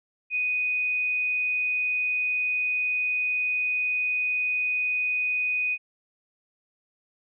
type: tone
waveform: sine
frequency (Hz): 2489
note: D#7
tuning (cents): 0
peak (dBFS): -23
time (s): 0.3-5.78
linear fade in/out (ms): 50
effects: none